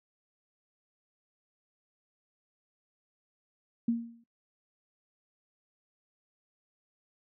sine tone with exponential decay, 232.7 Hz, A#3, 3 cents flat, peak -22 dBFS, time 3.88-4.24 s, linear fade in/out 5 ms, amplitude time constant 78 ms, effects noise-tail reverb RT60 0.1 s tail -17 dB re dry

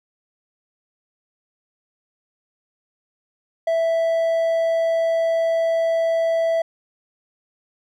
triangle tone, 659.3 Hz, E5, in tune, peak -15 dBFS, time 3.67-6.62 s, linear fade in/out 5 ms, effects none

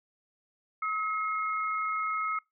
sine tone pair together, 1281 / 2153 Hz, E6 / C7, -50 / +49 cents, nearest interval major sixth, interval 899 cents, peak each -29 / -36 dBFS, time 0.82-2.39 s, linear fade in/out 5 ms, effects noise-tail reverb RT60 0.2 s tail -25 dB re dry

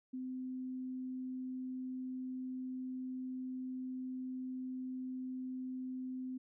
sine tone, 256.8 Hz, C4, 32 cents flat, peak -39 dBFS, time 0.13-6.38 s, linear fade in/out 10 ms, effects none

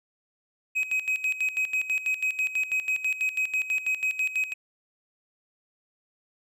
triangle tone with tremolo, 2531 Hz, D#7, 29 cents sharp, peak -21 dBFS, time 0.75-4.54 s, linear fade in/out 20 ms, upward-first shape square, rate 6.1 Hz, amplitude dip 75%, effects none

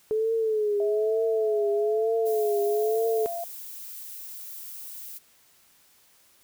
sine tone with vibrato, 430 Hz, A4, 40 cents flat, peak -22 dBFS, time 0.11-3.26 s, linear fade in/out 0 ms, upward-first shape triangle, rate 1.1 Hz, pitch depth 100 cents each way
sine tone with pitch glide, 647 to 684.3 Hz, E5 to F5, -32 to -35 cents, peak -30 dBFS, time 0.8-3.44 s, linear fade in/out 2 ms, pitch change +97 cents, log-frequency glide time 0.94-2.32 s
violet noise, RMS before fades -40 dBFS, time 2.25-5.19 s, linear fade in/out 20 ms
effects white hiss -60 dBFS RMS until 6.43 s

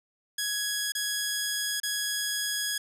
10% pulse tone with dropouts, 1668 Hz, G#6, 7 cents sharp, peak -19 dBFS, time 0.38-2.78 s, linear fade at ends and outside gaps 5 ms, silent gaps 0.921-0.95 / 1.801-1.832 s, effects none

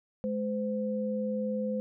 sine tone pair together, 211.2 / 512 Hz, G#3 / C5, +29 / -38 cents, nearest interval octave + minor third, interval 1533 cents, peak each -31 / -32 dBFS, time 0.24-1.8 s, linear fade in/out 0 ms, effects none

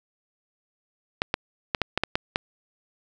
clicks, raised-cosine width 0.3 ms, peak -6 dBFS, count 8, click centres 1.219 / 1.341 / 1.748 / 1.817 / 1.976 / 2.036 / 2.155 / 2.359 s, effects none

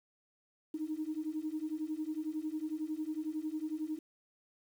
sine beating tone pair, 304.4 / 315.4 Hz, D#4 / D#4, -38 / +24 cents, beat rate 11 Hz, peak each -38 / -37 dBFS, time 0.74-3.99 s, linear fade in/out 5 ms, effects tanh soft clip ceiling -27 dBFS + 10-bit

